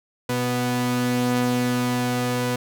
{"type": "tone pair together", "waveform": "sawtooth", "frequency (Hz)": [123.68, 246.9], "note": ["B2", "B3"], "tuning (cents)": [3, 0], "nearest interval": "octave", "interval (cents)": 1197, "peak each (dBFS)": [-22, -18], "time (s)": [0.29, 2.56], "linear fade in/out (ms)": 5, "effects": []}